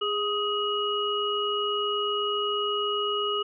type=tone cluster; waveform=sine; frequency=412.9 / 1254 / 2903 Hz; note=G#4 / D#6 / F#7; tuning=-10 / +13 / -34 cents; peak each=-29 dBFS; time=0.01-3.43 s; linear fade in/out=10 ms; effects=none